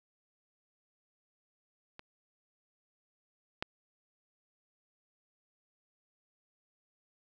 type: clicks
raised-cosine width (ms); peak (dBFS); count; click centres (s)
0.3; -30 / -17; 2; 1.994 / 3.625
effects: none